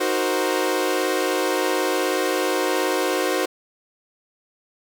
sawtooth chord, C half-diminished seventh, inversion first, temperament equal, 311.1 / 370 / 466.2 / 523.3 Hz, Eb4 / Gb4 / Bb4 / C5, 0 / 0 / 0 / 0 cents, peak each -23 / -20 / -24 / -21 dBFS, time 0-3.46 s, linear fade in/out 10 ms, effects none

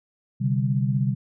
sine chord, C suspended second, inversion none, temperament equal, 130.81 / 146.83 / 196 Hz, C3 / D3 / G3, 0 / 0 / 0 cents, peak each -22 / -26 / -26 dBFS, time 0.4-1.15 s, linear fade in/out 20 ms, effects none

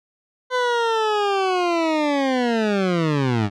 20% pulse linear sweep, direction down, 509 to 98 Hz, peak -13 dBFS, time 0.5-3.5 s, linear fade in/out 50 ms, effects low-pass 4000 Hz 12 dB/octave

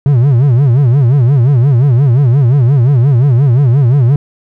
triangle tone with vibrato, 130 Hz, C3, 11 cents flat, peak -3 dBFS, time 0.06-4.16 s, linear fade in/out 2 ms, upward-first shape sine, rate 5.7 Hz, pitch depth 210 cents each way, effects none

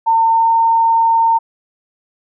sine tone with pitch glide, 906 to 911.8 Hz, A#5 to A#5, -50 to -39 cents, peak -9 dBFS, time 0.06-1.39 s, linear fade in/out 20 ms, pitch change +11 cents, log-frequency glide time 0.29-0.51 s, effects none

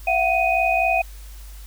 sine tone cluster, 678 / 742 / 2494 Hz, E5 / F#5 / D#7, +49 / +5 / +3 cents, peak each -21 dBFS, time 0.07-1.02 s, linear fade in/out 5 ms, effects added 50 Hz sine -36 dBFS peak until 1.66 s + white hiss -48 dBFS RMS until 1.66 s

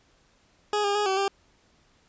20% pulse tone with pitch steps, 417 / 404.6 / 415.7 / 382.8 / 394.7 Hz, G#4 / G#4 / G#4 / G4 / G4, +7 / -45 / +2 / -41 / +12 cents, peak -18 dBFS, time 0.73-1.28 s, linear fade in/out 2 ms, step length 110 ms, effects pink hiss -63 dBFS RMS until 2.08 s + resampled to 16000 Hz

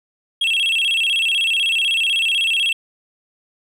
triangle tone with vibrato, 2960 Hz, F#7, in tune, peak -14 dBFS, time 0.41-2.73 s, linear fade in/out 5 ms, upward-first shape square, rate 16 Hz, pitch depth 170 cents each way, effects none

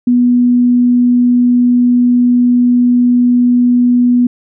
sine tone, 244.7 Hz, B3, 16 cents flat, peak -6 dBFS, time 0.07-4.27 s, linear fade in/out 5 ms, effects none

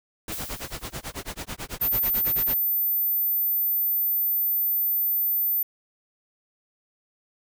pink noise with tremolo, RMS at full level -32 dBFS, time 0.28-2.54 s, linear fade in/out 2 ms, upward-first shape sine, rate 9.1 Hz, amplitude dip 100%
blue noise with exponential decay, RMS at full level -32 dBFS, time 0.32-1.38 s, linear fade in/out 1 ms, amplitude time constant 230 ms
sine tone, 14080 Hz, A9, in tune, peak -21 dBFS, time 1.81-5.63 s, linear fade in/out 5 ms
effects none

